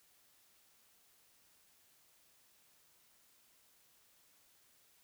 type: silence
effects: white hiss -69 dBFS RMS until 5.03 s